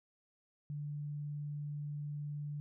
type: tone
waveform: sine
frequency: 146.83 Hz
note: D3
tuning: in tune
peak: -38 dBFS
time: 0.7-2.6 s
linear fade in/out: 0 ms
effects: none